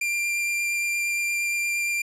45% pulse tone with vibrato, 2381 Hz, D7, 23 cents sharp, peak -23 dBFS, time 0.01-2.02 s, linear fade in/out 5 ms, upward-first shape triangle, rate 8.6 Hz, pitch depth 10 cents each way, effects low-pass 12000 Hz 12 dB/octave

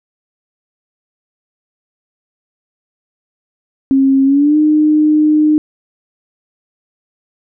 sine tone with pitch glide, 270 to 304.8 Hz, C#4 to D#4, -45 to -36 cents, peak -7 dBFS, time 3.91-5.58 s, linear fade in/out 0 ms, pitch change +209 cents, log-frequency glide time 4.25-4.57 s, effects none

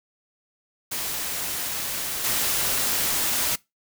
white noise with level steps, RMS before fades -29 / -24 dBFS, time 0.91-3.56 s, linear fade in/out 10 ms, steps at 2.24 s, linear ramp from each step 5 ms, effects noise-tail reverb RT60 0.2 s tail -22 dB re dry

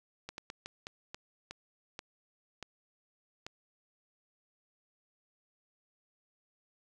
slowing click train, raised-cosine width 0.2 ms, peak -24 dBFS, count 10, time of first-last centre 0.29-3.465 s, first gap 91 ms, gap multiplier 1.32, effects none

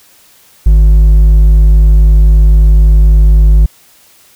sine tone with hard clipping, 51.91 Hz, G#1, in tune, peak -3 dBFS, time 0.66-3.66 s, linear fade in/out 5 ms, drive 4 dB, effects white hiss -44 dBFS RMS until 4.35 s

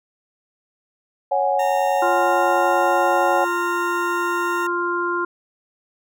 sine chord, C# suspended fourth, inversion none, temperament equal, 554.4 / 740 / 830.6 Hz, C#5 / F#5 / G#5, 0 / 0 / 0 cents, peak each -21 dBFS, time 1.31-3.45 s, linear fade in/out 10 ms
20% pulse tone, 920 Hz, A#5, 23 cents flat, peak -24 dBFS, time 1.59-4.67 s, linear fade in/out 5 ms
harmonic tone, 349.2 Hz, F4, in tune, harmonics 1 / 3 / 4, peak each -24 / -24 / -24 dBFS, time 2.02-5.25 s, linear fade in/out 5 ms
effects none

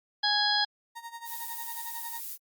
harmonic tone, 830.6 Hz, G#5, in tune, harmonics 1 / 2 / 4 / 5 / 6, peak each -30 / -30 / -30 / -30 / -30 dBFS, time 0.23-0.65 s, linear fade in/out 10 ms
35% pulse tone with tremolo, 930 Hz, A#5, 4 cents flat, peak -36 dBFS, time 0.95-2.21 s, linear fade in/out 20 ms, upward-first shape sine, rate 11 Hz, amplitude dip 80%
violet noise, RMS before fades -38 dBFS, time 1.24-2.38 s, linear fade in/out 50 ms
effects Opus 48 kbps

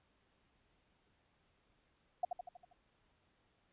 sine tone with echo, 713 Hz, F5, 36 cents sharp, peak -30 dBFS, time 2.23-2.25 s, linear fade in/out 5 ms, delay 80 ms, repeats 6, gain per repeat -5 dB, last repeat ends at 2.73 s, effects pink hiss -75 dBFS RMS until 3.72 s + resampled to 8000 Hz

